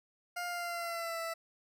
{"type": "tone with pitch glide", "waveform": "20% pulse", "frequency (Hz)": [705, 661.6], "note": ["F5", "E5"], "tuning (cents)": [16, 6], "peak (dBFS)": -31, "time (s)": [0.36, 1.34], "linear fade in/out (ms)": 10, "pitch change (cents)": -110, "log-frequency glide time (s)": [0.47, 1.2], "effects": []}